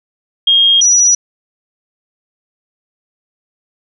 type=tone pair in turn; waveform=sine; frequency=3242 / 5857 Hz; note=G#7 / F#8; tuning=-42 / -18 cents; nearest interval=minor seventh; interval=1024 cents; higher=second; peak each=-6 dBFS; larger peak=neither; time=0.47-0.81 / 0.81-1.15 s; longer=neither; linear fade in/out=5 ms; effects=none